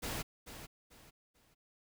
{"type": "noise with echo", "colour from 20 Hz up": "pink", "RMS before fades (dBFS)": -39, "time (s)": [0.02, 0.23], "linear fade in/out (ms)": 20, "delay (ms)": 440, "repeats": 3, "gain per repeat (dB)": -10, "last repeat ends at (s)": 1.55, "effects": []}